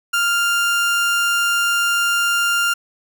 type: tone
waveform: 30% pulse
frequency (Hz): 1397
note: F6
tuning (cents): 0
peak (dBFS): -13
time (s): 0.13-2.74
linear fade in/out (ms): 10
effects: none